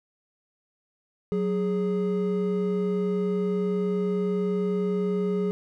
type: tone pair together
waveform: triangle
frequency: 185 / 415.3 Hz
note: F#3 / G#4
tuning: 0 / 0 cents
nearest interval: octave + major second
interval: 1400 cents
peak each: -24 dBFS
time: 1.32-5.51 s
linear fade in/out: 0 ms
effects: none